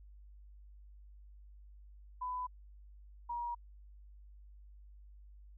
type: tone pair in turn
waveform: sine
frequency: 1000 / 952.2 Hz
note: B5 / A#5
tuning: +21 / +37 cents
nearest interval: minor second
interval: 84 cents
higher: first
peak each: -36 / -36 dBFS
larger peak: neither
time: 2.21-2.47 / 3.29-3.55 s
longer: neither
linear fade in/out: 10 ms
effects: added 50 Hz sine -53 dBFS peak until 5.57 s